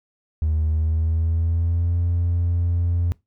triangle tone with pitch glide, 78 to 86.55 Hz, D#2 to F2, +5 to -15 cents, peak -15 dBFS, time 0.42-3.12 s, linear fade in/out 0 ms, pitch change +180 cents, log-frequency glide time 0.68-1.97 s, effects noise-tail reverb RT60 0.2 s tail -23 dB re dry + tanh soft clip ceiling -13 dBFS

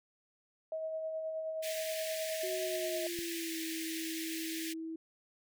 sine tone with tremolo, 637 Hz, D#5, 41 cents sharp, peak -34 dBFS, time 0.72-3.07 s, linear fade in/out 2 ms, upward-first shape sine, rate 9.5 Hz, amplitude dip 30%
pink high-pass noise, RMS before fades -42 dBFS, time 1.62-4.74 s, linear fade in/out 20 ms, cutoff 1700 Hz, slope 96 dB/octave
sine tone with pitch glide, 369.8 to 323.8 Hz, F#4 to E4, -1 to -31 cents, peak -38 dBFS, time 2.43-4.96 s, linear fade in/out 5 ms, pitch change -230 cents, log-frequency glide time 2.6-3.59 s
click, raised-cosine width 3 ms, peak -35 dBFS, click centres 3.189 s
effects none

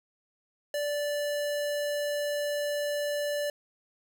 square tone, 584 Hz, D5, 10 cents flat, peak -29 dBFS, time 0.74-3.5 s, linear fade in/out 2 ms, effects none

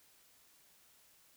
silence, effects white hiss -66 dBFS RMS until 1.36 s

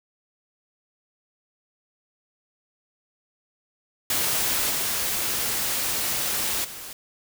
white noise with level steps, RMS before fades -24 / -26 / -38 dBFS, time 4.1-6.93 s, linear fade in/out 2 ms, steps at 4.7 / 6.64 s, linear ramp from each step 10 ms, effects none

